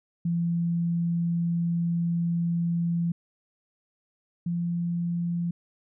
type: tone pair in turn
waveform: sine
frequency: 170 / 171.88 Hz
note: F3 / F3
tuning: -46 / -27 cents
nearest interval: unison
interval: 19 cents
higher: second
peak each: -23 / -25 dBFS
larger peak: first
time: 0.25-3.12 / 4.46-5.51 s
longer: first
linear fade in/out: 5 ms
effects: none